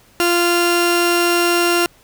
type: tone pair together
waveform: sawtooth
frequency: 347 / 1388 Hz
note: F4 / F6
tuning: -11 / -11 cents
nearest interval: 2 octaves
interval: 2400 cents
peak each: -11 / -13 dBFS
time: 0.2-1.86 s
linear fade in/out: 0 ms
effects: pink hiss -51 dBFS RMS until 2.03 s